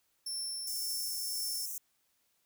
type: tone with tremolo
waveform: 25% pulse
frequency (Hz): 5380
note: E8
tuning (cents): +34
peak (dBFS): -30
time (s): 0.26-1.66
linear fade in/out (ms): 5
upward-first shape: triangle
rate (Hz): 1.9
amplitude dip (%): 30
type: high-pass noise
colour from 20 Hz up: white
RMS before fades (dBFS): -40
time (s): 0.67-1.78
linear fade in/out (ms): 2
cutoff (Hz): 5600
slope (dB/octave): 96
effects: white hiss -75 dBFS RMS until 2.45 s